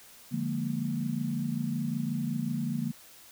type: chord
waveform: sine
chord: Bb dominant seventh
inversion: first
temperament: equal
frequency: 146.83 / 174.61 / 207.7 / 233.1 Hz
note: D3 / F3 / Ab3 / Bb3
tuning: 0 / 0 / 0 / 0 cents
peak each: -34 / -36 / -36 / -32 dBFS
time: 0.31-2.92 s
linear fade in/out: 20 ms
effects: white hiss -53 dBFS RMS until 3.31 s